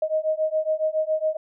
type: beating tone pair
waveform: sine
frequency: 622.3 / 629.5 Hz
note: D#5 / D#5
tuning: 0 / +20 cents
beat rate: 7.2 Hz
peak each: -24 dBFS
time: 0.02-1.37 s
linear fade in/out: 5 ms
effects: none